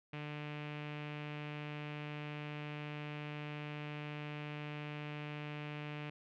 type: tone with low-pass filter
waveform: sawtooth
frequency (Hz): 148.8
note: D3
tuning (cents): +23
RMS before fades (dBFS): -44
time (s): 0.13-6.1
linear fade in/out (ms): 5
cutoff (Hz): 2600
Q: 3.3
effects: none